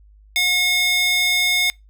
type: tone with high-pass filter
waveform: square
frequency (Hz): 723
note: F#5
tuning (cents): -40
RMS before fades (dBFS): -18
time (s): 0.36-1.7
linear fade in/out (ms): 0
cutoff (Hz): 2700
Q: 5.7
effects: noise-tail reverb RT60 0.2 s tail -25 dB re dry + added 51 Hz sine -46 dBFS peak until 1.89 s